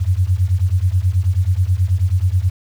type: beating tone pair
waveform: sine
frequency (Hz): 87.31 / 96.61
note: F2 / G2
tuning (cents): 0 / -25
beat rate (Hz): 9.3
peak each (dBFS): -16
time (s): 0-2.5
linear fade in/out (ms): 20
effects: 7-bit

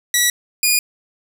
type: tone pair in turn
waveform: 10% pulse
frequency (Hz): 1941 / 2446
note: B6 / D#7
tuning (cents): -31 / -30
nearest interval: major third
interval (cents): 401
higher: second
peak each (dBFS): -4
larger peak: neither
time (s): 0.14-0.3 / 0.63-0.79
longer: neither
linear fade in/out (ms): 2
effects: none

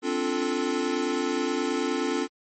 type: chord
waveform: square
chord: D minor seventh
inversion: third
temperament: equal with one note detuned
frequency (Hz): 261.6 / 291.1 / 349.2 / 440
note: C4 / D4 / F4 / A4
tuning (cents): 0 / -15 / 0 / 0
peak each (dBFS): -31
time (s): 0.02-2.28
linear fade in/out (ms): 50
effects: MP3 32 kbps

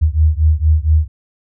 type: beating tone pair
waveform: sine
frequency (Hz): 76.1 / 80.4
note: D#2 / E2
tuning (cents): -38 / -43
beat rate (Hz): 4.3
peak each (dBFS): -12 / -13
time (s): 0.01-1.08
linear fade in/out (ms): 20
effects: none

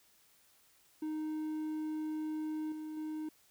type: tone with level steps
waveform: triangle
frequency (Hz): 310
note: D#4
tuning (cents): -6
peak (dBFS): -33 / -38 / -35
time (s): 1.02-3.29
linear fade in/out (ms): 5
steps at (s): 2.72 / 2.97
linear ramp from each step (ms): 2
effects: white hiss -67 dBFS RMS until 3.5 s

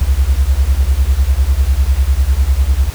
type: beating tone pair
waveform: sine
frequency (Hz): 61.74 / 71.74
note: B1 / D2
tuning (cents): 0 / -40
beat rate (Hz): 10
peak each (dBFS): -12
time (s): 0.01-2.9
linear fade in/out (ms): 5
effects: pink hiss -31 dBFS RMS until 2.94 s

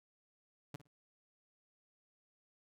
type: tone with echo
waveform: sawtooth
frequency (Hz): 144.5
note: D3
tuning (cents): -28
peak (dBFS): -37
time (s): 0.74-0.76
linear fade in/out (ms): 5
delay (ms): 56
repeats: 2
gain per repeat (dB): -15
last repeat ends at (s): 0.872
effects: none

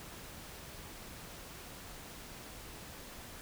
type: silence
effects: pink hiss -49 dBFS RMS until 3.41 s

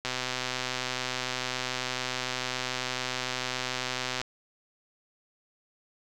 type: click train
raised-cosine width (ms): 0.2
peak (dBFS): -13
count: 530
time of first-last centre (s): 0.05-4.215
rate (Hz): 127
effects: none

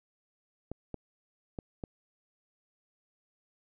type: clicks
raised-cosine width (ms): 2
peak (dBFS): -24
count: 4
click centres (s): 0.716 / 0.943 / 1.588 / 1.838
effects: none

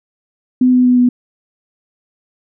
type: tone with pitch steps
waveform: sine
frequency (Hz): 252.7 / 250.7 / 248.6 / 246.6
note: B3 / B3 / B3 / B3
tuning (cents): +40 / +26 / +12 / -2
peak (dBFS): -7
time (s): 0.61-1.09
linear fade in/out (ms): 5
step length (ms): 120
effects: none

